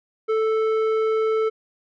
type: tone with low-pass filter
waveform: square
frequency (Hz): 440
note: A4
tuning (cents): 0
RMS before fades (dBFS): -21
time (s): 0.28-1.5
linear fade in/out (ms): 20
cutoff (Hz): 1500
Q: 0.79
effects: none